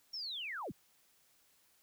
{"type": "linear sweep", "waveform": "sine", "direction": "down", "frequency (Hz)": [5590, 67.7], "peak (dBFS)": -39, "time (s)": [0.13, 0.72], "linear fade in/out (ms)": 10, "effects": ["white hiss -70 dBFS RMS until 1.82 s"]}